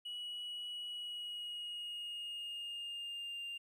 triangle tone with pitch glide, 2924 to 2797 Hz, F#7 to F7, -21 to +2 cents, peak -39 dBFS, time 0.05-3.58 s, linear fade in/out 10 ms, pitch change -77 cents, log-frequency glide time 0.85-3.42 s, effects tanh soft clip ceiling -35 dBFS + 13-bit

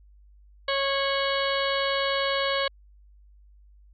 harmonic tone with a mistuned harmonic, 550 Hz, C#5, 14 cents flat, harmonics 1 / 2 / 3 / 4 / 5 / 6 / 7 / 8, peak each -27 / -30 / -32 / -33 / -34 / -35 / -35 / -36 dBFS, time 0.68-2.68 s, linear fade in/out 5 ms, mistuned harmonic 5, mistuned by +120 cents, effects added 50 Hz sine -51 dBFS peak until 3.93 s

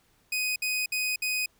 sawtooth tone bursts, 2500 Hz, D#7, 8 cents sharp, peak -23 dBFS, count 4, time 0.32-1.46 s, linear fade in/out 5 ms, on 240 ms, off 60 ms, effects pink hiss -66 dBFS RMS until 1.59 s

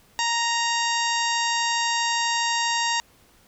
harmonic tone with a mistuned harmonic, 932.3 Hz, A#5, in tune, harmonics 1 / 2 / 3 / 4 / 5 / 6 / 7 / 8, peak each -25 / -28 / -30 / -31 / -32 / -33 / -33 / -34 dBFS, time 0.19-3 s, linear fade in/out 0 ms, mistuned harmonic 7, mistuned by +18 cents, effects pink hiss -57 dBFS RMS until 3.47 s

